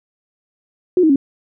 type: tone with pitch steps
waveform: sine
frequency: 362.4 / 315.5 / 274.6 Hz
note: F#4 / D#4 / C#4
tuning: -36 / +24 / -16 cents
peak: -9 dBFS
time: 0.97-1.159 s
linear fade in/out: 2 ms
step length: 63 ms
effects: none